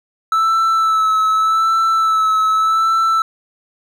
triangle tone with vibrato, 1313 Hz, E6, 7 cents flat, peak -10 dBFS, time 0.32-3.22 s, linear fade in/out 2 ms, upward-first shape sine, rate 0.84 Hz, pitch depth 25 cents each way, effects none

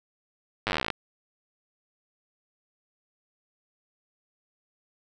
slowing click train, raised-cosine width 0.3 ms, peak -10 dBFS, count 18, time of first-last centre 0.67-0.903 s, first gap 9 ms, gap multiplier 1.05, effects none

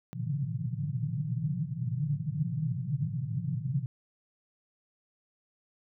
white band-pass noise, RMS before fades -32 dBFS, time 0.13-3.86 s, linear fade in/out 0 ms, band 110 to 170 Hz, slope 96 dB/octave, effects none

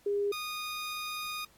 sine / 15% pulse tone pair in turn, 406 / 1231.8 Hz, G#4 / D#6, -39 / -18 cents, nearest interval octave + perfect fifth, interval 1921 cents, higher second, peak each -27 / -29 dBFS, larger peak first, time 0.06-0.32 / 0.32-1.45 s, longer second, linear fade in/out 5 ms, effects pink hiss -63 dBFS RMS until 1.57 s + AAC 64 kbps

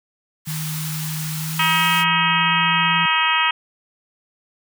white high-pass noise, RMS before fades -30 dBFS, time 0.45-2.05 s, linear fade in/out 50 ms, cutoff 780 Hz, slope 96 dB/octave
sine tone with pitch glide, 155.56 to 168.66 Hz, D#3 to E3, 0 to +40 cents, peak -25 dBFS, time 0.47-3.06 s, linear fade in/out 5 ms, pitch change +140 cents, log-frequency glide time 1.42-1.84 s
harmonic tone, 318.2 Hz, D#4, 39 cents sharp, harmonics 3 / 4 / 5 / 6 / 7 / 8 / 9 / 10, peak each -22 / -22 / -28 / -24 / -27 / -22 / -25 / -24 dBFS, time 1.59-3.51 s, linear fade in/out 5 ms
effects none

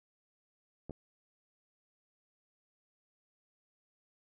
clicks, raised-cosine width 2 ms, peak -30 dBFS, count 2, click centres 0.896 / 0.908 s, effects none

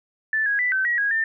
sine tone with pitch steps, 1756 / 1650 / 1982 / 1538 / 1912 / 1648 / 1797 Hz, A6 / G#6 / B6 / G6 / A#6 / G#6 / A6, -4 / -12 / +6 / -33 / +43 / -14 / +36 cents, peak -19 dBFS, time 0.33-1.24 s, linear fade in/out 2 ms, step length 130 ms, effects none

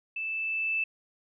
sine tone with level ramp, 2637 Hz, E7, in tune, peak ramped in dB -31 to -25 dBFS, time 0.16-0.84 s, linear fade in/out 5 ms, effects none

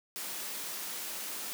white high-pass noise, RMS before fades -39 dBFS, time 0.16-1.53 s, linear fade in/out 0 ms, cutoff 170 Hz, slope 48 dB/octave, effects none

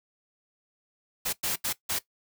white noise bursts at uneven times, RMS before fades -29 dBFS, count 4, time 1.25-1.33 / 1.43-1.56 / 1.64-1.73 / 1.89-1.99 s, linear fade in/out 10 ms, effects noise-tail reverb RT60 0.1 s tail -17 dB re dry

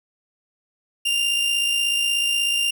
40% pulse tone with amplitude modulation, 2794 Hz, F7, in tune, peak -16 dBFS, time 1.05-2.71 s, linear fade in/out 10 ms, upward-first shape sine, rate 56.5 Hz, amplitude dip 40%, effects none

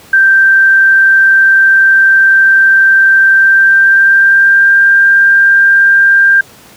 sine tone with pitch glide, 1568 to 1590.8 Hz, G6 to G6, 0 to +25 cents, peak -3 dBFS, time 0.13-6.41 s, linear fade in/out 5 ms, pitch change +25 cents, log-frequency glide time 3.34-4.74 s, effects pink hiss -38 dBFS RMS until 6.76 s + high-pass 100 Hz 12 dB/octave

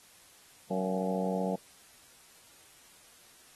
harmonic tone with a mistuned harmonic, 93.7 Hz, F#2, 22 cents sharp, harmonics 2 / 3 / 4 / 5 / 6 / 7 / 8 / 9, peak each -32 / -41 / -43 / -35 / -37 / -38 / -42 / -42 dBFS, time 0.7-1.56 s, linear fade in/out 10 ms, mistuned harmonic 7, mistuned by +48 cents, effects white hiss -58 dBFS RMS until 3.55 s + AAC 32 kbps

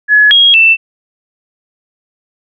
sine tone with pitch steps, 1696 / 3280 / 2665 Hz, G#6 / G#7 / E7, +36 / -22 / +18 cents, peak -3 dBFS, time 0.08-0.77 s, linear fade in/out 50 ms, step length 230 ms, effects none

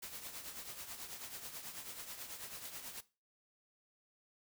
white noise with tremolo, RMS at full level -45 dBFS, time 0.02-3.01 s, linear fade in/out 10 ms, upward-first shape triangle, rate 9.2 Hz, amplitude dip 65%, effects noise-tail reverb RT60 0.3 s tail -18 dB re dry

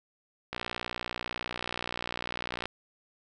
click train, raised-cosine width 0.3 ms, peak -17 dBFS, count 129, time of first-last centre 0.53-2.656 s, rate 60.2 Hz, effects none

